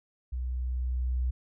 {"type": "tone with level ramp", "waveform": "sine", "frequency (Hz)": 62.5, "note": "B1", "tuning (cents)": 21, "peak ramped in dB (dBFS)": [-30, -25], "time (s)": [0.32, 1.31], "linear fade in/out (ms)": 10, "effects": []}